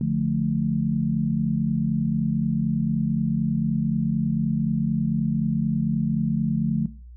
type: chord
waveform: sine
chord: D minor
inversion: none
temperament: just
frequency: 146.83 / 176.2 / 220.2 Hz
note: D3 / F3 / A3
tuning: 0 / +16 / +2 cents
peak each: -25 dBFS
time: 0.01-6.86 s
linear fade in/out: 2 ms
effects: noise-tail reverb RT60 0.4 s tail -18 dB re dry + added 60 Hz sine -40 dBFS peak until 7.16 s